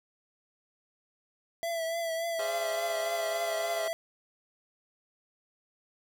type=tone with vibrato; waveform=square; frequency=664 Hz; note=E5; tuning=12 cents sharp; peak=-31 dBFS; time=1.63-3.93 s; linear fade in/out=0 ms; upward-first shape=triangle; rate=3.5 Hz; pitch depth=42 cents each way
type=chord; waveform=25% pulse; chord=D half-diminished seventh; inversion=second; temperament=equal with one note detuned; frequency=415.3 / 523.3 / 587.3 / 688.4 Hz; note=Ab4 / C5 / D5 / F5; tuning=0 / 0 / 0 / -25 cents; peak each=-37 / -38 / -40 / -36 dBFS; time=2.39-3.88 s; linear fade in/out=2 ms
effects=none